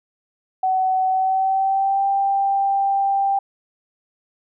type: tone with pitch glide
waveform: sine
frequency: 753 to 788.6 Hz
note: F#5 to G5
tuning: +30 to +10 cents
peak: -16 dBFS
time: 0.63-3.39 s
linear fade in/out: 5 ms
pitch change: +80 cents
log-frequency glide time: 1.07-2.06 s
effects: none